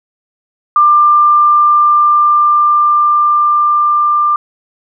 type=tone with level ramp; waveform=sine; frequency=1191 Hz; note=D6; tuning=24 cents sharp; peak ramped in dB=-4 to -8 dBFS; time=0.76-4.36 s; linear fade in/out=2 ms; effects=none